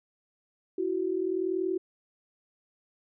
sine tone pair together, 334.5 / 375.1 Hz, E4 / F#4, +25 / +24 cents, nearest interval major second, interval 199 cents, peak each -31 / -28 dBFS, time 0.78-1.78 s, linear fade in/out 5 ms, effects none

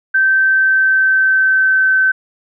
sine tone with pitch glide, 1552 to 1535.1 Hz, G6 to G6, -18 to -37 cents, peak -9 dBFS, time 0.14-2.12 s, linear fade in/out 10 ms, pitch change -19 cents, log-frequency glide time 0.39-1.98 s, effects none

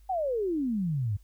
sine exponential sweep, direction down, 786 to 95.1 Hz, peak -26 dBFS, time 0.09-1.17 s, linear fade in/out 10 ms, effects added 50 Hz sine -52 dBFS peak until 1.23 s + white hiss -70 dBFS RMS until 1.23 s

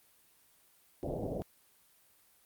white low-pass noise, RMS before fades -37 dBFS, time 1.03-1.42 s, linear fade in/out 0 ms, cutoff 670 Hz, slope 48 dB/octave, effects white hiss -66 dBFS RMS until 2.45 s + Opus 32 kbps

